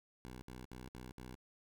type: tone bursts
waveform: 10% pulse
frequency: 62.7 Hz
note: B1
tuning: 27 cents sharp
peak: -40 dBFS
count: 5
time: 0.25-1.352 s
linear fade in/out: 0 ms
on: 170 ms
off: 63 ms
effects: none